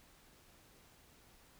silence, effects pink hiss -64 dBFS RMS until 1.59 s

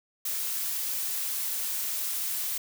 blue noise, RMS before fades -31 dBFS, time 0.25-2.58 s, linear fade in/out 5 ms, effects none

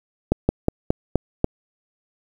slowing click train, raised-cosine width 2 ms, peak -3 dBFS, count 6, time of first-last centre 0.32-1.444 s, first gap 170 ms, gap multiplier 1.14, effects 7-bit

